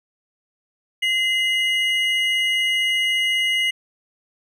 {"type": "tone pair together", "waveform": "triangle", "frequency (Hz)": [2061, 2896], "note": ["C7", "F#7"], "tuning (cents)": [-27, -38], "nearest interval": "tritone", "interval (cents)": 589, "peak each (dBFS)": -19, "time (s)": [1.02, 3.71], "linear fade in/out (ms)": 10, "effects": []}